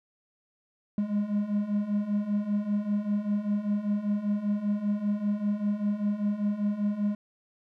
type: beating tone pair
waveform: triangle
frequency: 203 / 208.1 Hz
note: G#3 / G#3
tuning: -39 / +4 cents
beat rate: 5.1 Hz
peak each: -29 / -25 dBFS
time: 0.98-7.15 s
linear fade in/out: 2 ms
effects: none